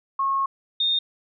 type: tone pair in turn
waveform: sine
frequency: 1089 / 3663 Hz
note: C#6 / A#7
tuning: -31 / -31 cents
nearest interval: octave + major sixth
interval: 2100 cents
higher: second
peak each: -20 / -19 dBFS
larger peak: second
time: 0.19-0.46 / 0.8-0.99 s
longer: first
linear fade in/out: 5 ms
effects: none